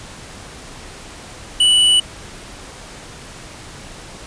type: tone with hard clipping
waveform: sine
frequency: 2960 Hz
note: F#7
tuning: in tune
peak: -11 dBFS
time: 1.6-2 s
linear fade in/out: 5 ms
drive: 12 dB
effects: pink hiss -36 dBFS RMS until 4.26 s + resampled to 22050 Hz